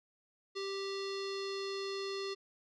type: tone with low-pass filter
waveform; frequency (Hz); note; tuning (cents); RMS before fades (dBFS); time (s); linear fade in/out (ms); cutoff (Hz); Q
square; 392; G4; 0; -39; 0.55-2.35; 20; 4600; 4.8
effects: none